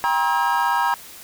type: tone cluster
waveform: triangle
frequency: 794 / 950 / 1066 / 1285 / 1624 Hz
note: G5 / A#5 / C6 / E6 / G#6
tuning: +22 / +33 / +32 / -45 / -39 cents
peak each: -23 / -18 / -25 / -26 / -24 dBFS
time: 0.04-0.94 s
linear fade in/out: 0 ms
effects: white hiss -41 dBFS RMS until 1.23 s